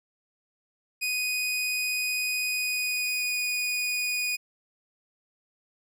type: tone with pitch glide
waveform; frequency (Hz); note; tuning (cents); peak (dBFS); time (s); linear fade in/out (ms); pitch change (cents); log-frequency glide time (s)
sawtooth; 2489 to 2470; D#7 to D#7; 0 to -13; -23; 1.01-4.37; 20; -13; 2.47-3.38
effects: none